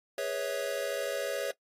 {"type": "chord", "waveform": "square", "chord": "C# minor seventh", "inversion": "second", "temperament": "equal with one note detuned", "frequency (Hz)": [415.3, 493.9, 554.4, 647.9], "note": ["G#4", "B4", "C#5", "E5"], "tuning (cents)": [0, 0, 0, -30], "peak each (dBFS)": [-40, -39, -34, -39], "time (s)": [0.18, 1.51], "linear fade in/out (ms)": 2, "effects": ["noise-tail reverb RT60 0.1 s tail -20 dB re dry", "AAC 48 kbps"]}